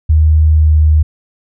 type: tone with pitch glide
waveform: sine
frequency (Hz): 77.78 to 77.06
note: D#2 to D#2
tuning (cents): 0 to -16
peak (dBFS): -5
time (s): 0.09-1.03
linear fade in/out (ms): 10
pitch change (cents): -16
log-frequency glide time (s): 0.53-0.76
effects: none